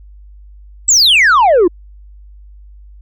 sine exponential sweep, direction down, 8000 to 324 Hz, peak -3 dBFS, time 0.88-1.68 s, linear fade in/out 10 ms, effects tanh soft clip ceiling -5 dBFS + added 50 Hz sine -35 dBFS peak until 3.01 s

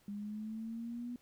sine linear sweep, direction up, 201.9 to 244.9 Hz, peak -39 dBFS, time 0.08-1.16 s, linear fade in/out 2 ms, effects pink hiss -69 dBFS RMS until 1.21 s

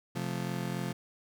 35% pulse chord, F major, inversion second, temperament just, 130.96 / 174.61 / 218.3 Hz, C3 / F3 / A3, +2 / 0 / -13 cents, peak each -35 / -34 / -38 dBFS, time 0.15-0.93 s, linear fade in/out 10 ms, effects none

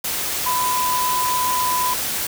sine tone in noise, 1000 Hz, B5, 21 cents sharp, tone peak -19 dBFS, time 0.46-1.94 s, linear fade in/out 5 ms, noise white, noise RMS -24 dBFS, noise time 0.04-2.27 s, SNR +2 dB, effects none

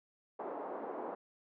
white band-pass noise, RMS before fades -42 dBFS, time 0.39-1.15 s, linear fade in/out 5 ms, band 280 to 910 Hz, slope 24 dB/octave, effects none

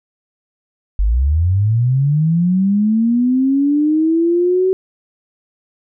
sine linear sweep, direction up, 45.95 to 380 Hz, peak -11 dBFS, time 0.99-4.73 s, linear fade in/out 0 ms, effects none

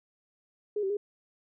sine tone with pitch steps, 417.3 / 385.9 / 410.6 Hz, G#4 / G4 / G#4, +8 / -27 / -20 cents, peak -27 dBFS, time 0.76-0.97 s, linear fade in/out 5 ms, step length 70 ms, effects none

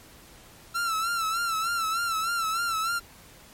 45% pulse tone with vibrato, 1345 Hz, E6, 34 cents sharp, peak -25 dBFS, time 0.74-3 s, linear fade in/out 20 ms, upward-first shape sine, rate 3.3 Hz, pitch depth 70 cents each way, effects pink hiss -51 dBFS RMS until 3.53 s + MP3 64 kbps

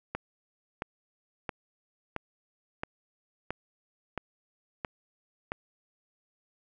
click train, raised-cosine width 0.5 ms, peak -17 dBFS, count 9, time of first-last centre 0.15-5.519 s, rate 1.49 Hz, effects none

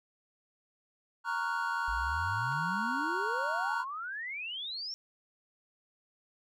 triangle chord, Gb major seventh, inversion first, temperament equal, 932.3 / 1108.7 / 1396.9 / 1480 Hz, Bb5 / Db6 / F6 / Gb6, 0 / 0 / 0 / 0 cents, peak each -33 / -36 / -35 / -34 dBFS, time 1.24-3.85 s, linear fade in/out 50 ms
sine exponential sweep, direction up, 51.6 to 5588 Hz, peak -36 dBFS, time 1.88-4.94 s, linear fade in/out 0 ms
clicks, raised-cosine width 0.2 ms, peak -38 dBFS, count 2, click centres 2.521 / 2.526 s
effects none

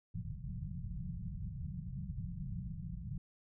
white low-pass noise, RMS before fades -42 dBFS, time 0.14-3.18 s, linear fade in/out 2 ms, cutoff 190 Hz, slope 96 dB/octave, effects none

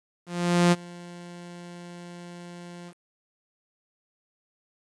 sawtooth tone with ADSR envelope, 174.7 Hz, F3, 1 cent sharp, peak -12 dBFS, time 0.26-2.94 s, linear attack 460 ms, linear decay 33 ms, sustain -24 dB, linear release 63 ms, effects resampled to 22050 Hz + 9-bit

